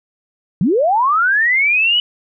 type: linear sweep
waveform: sine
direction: up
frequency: 146.83 to 2991 Hz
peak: -11 dBFS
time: 0.61-2 s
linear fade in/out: 2 ms
effects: none